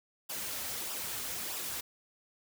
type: noise with flanger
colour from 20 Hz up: white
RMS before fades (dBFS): -38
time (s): 0.29-1.81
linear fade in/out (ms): 10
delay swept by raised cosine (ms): 0.46 to 5.96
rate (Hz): 1.6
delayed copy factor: -0.6
effects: none